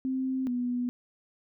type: tone pair in turn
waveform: sine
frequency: 261.6 / 245.6 Hz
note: C4 / B3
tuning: 0 / -9 cents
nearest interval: minor second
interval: 109 cents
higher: first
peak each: -27 dBFS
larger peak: neither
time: 0.05-0.47 / 0.47-0.89 s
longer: neither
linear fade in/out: 0 ms
effects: none